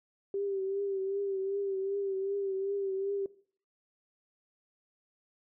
sine tone with vibrato, 392 Hz, G4, in tune, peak -30 dBFS, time 0.34-3.26 s, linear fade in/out 2 ms, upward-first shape triangle, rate 2.6 Hz, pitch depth 52 cents each way, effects noise-tail reverb RT60 0.5 s tail -19 dB re dry

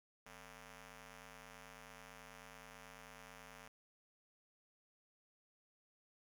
5% pulse ring-modulated tone, 203.3 Hz, G#3, 37 cents flat, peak -40 dBFS, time 0.26-3.68 s, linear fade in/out 5 ms, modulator 362 Hz, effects none

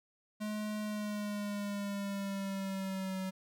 square tone with pitch glide, 212 to 188.87 Hz, G#3 to F#3, +36 to +36 cents, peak -36 dBFS, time 0.4-3.31 s, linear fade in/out 20 ms, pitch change -200 cents, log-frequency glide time 0.81-3.19 s, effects none

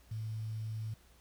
sine tone with quantisation, 110 Hz, A2, in tune, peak -36 dBFS, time 0.11-0.94 s, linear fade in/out 5 ms, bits 10, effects added 60 Hz sine -62 dBFS peak until 1.2 s + pink hiss -65 dBFS RMS until 1.2 s

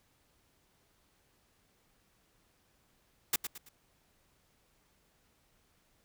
white noise with echo, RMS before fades -28 dBFS, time 3.33-3.36 s, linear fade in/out 5 ms, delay 110 ms, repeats 3, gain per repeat -9 dB, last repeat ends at 3.69 s, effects pink hiss -71 dBFS RMS until 6.04 s

